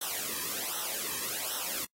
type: noise with flanger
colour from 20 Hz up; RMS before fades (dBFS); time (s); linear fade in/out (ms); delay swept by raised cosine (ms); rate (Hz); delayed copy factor
white; -35; 0.01-1.85; 5; 0.42 to 1.42; 1.3; -0.85
effects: noise-tail reverb RT60 0.1 s tail -24 dB re dry + AAC 48 kbps